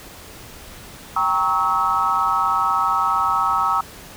sine chord, G diminished seventh, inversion none, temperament equal with one note detuned, 784 / 932.3 / 1108.7 / 1292.1 Hz, G5 / Bb5 / Db6 / Fb6, 0 / 0 / 0 / -35 cents, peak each -25 / -23 / -23 / -19 dBFS, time 1.16-3.81 s, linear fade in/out 5 ms, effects pink hiss -40 dBFS RMS until 4.16 s

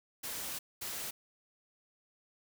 white noise bursts at uneven times, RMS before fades -40 dBFS, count 2, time 0.23-0.59 / 0.81-1.11 s, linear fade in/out 10 ms, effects none

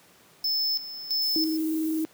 square tone with tremolo, 5250 Hz, E8, 8 cents flat, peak -24 dBFS, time 0.44-1.57 s, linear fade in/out 5 ms, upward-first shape square, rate 1.5 Hz, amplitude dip 75%
violet noise, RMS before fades -40 dBFS, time 1.22-2.04 s, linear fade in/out 0 ms
sine tone with vibrato, 317 Hz, D#4, 32 cents sharp, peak -24 dBFS, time 1.36-2.05 s, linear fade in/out 0 ms, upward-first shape sine, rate 20 Hz, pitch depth 28 cents each way
effects pink hiss -56 dBFS RMS until 2.13 s + high-pass 150 Hz 12 dB/octave

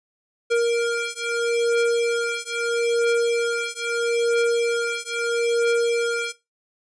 square beating tone pair, 468.6 / 469.37 Hz, A#4 / A#4, +9 / +12 cents, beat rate 0.77 Hz, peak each -23 dBFS, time 0.5-6.33 s, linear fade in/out 20 ms, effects noise-tail reverb RT60 0.2 s tail -17 dB re dry + resampled to 22050 Hz

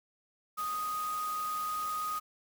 sine tone in noise, 1244.5 Hz, D#6, in tune, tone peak -32 dBFS, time 0.57-2.2 s, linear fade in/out 20 ms, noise white, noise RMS -45 dBFS, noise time 0.57-2.2 s, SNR +10 dB, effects none

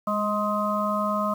harmonic tone with a mistuned harmonic, 209.6 Hz, G#3, 16 cents sharp, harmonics 1 / 3 / 5 / 6, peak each -28 / -28 / -28 / -28 dBFS, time 0.07-1.34 s, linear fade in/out 5 ms, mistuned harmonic 1, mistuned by -23 cents, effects 8-bit

